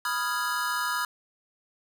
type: chord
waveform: square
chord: F half-diminished seventh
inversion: second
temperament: equal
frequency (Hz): 987.8 / 1244.5 / 1396.9 / 1661.2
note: Cb6 / Eb6 / F6 / Ab6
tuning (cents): 0 / 0 / 0 / 0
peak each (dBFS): -33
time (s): 0.05-1.05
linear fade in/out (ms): 2
effects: none